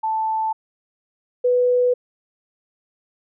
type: tone pair in turn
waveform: sine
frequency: 880 / 494.5 Hz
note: A5 / B4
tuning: 0 / +2 cents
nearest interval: minor seventh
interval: 998 cents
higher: first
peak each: -19 / -14 dBFS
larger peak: second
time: 0.03-0.53 / 1.44-1.94 s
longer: neither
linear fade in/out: 10 ms
effects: none